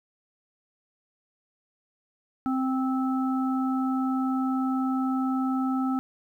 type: harmonic tone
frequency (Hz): 261.6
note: C4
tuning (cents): 0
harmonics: 1 / 3 / 5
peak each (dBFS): -24 / -34 / -34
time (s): 2.46-5.99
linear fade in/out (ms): 0
effects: 10-bit